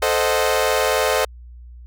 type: chord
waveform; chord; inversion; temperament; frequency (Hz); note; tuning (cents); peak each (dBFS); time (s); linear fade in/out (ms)
sawtooth; A diminished seventh; none; equal; 440 / 523.3 / 622.3 / 740; A4 / C5 / Eb5 / Gb5; 0 / 0 / 0 / 0; -18 / -17 / -18 / -22; 0.02-1.25; 5
effects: added 60 Hz sine -37 dBFS peak until 1.86 s